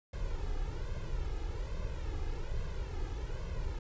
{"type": "noise with flanger", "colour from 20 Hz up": "brown", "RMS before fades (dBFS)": -36, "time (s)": [0.13, 3.79], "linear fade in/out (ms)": 5, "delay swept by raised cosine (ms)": [1.9, 2.41], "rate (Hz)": 1.2, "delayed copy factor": 0.8, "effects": ["resampled to 16000 Hz"]}